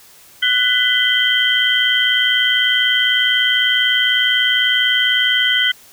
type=tone cluster; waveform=sine; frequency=1486 / 1999 / 3069 / 3189 Hz; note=F#6 / B6 / G7 / G7; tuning=+7 / +20 / -37 / +29 cents; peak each=-18 dBFS; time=0.42-5.72 s; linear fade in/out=10 ms; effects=white hiss -45 dBFS RMS until 5.92 s